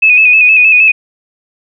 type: tone with vibrato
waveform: sine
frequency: 2539 Hz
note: D#7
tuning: 34 cents sharp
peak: -3 dBFS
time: 0.02-0.92 s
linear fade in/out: 10 ms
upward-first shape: square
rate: 6.4 Hz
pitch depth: 43 cents each way
effects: none